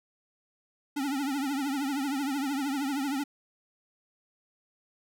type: tone with vibrato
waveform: square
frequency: 277.2 Hz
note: C#4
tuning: in tune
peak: -29 dBFS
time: 0.96-3.24 s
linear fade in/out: 10 ms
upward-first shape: triangle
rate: 13 Hz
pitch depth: 130 cents each way
effects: none